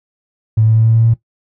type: tone with pitch steps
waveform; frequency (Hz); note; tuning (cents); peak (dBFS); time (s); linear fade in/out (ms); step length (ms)
triangle; 110 / 110.96 / 111.92 / 112.9 / 113.88 / 114.87; A2 / A2 / A2 / A2 / A#2 / A#2; 0 / +15 / +30 / +45 / -40 / -25; -4; 0.57-1.14; 10; 95
effects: noise-tail reverb RT60 0.1 s tail -18 dB re dry + tanh soft clip ceiling -5 dBFS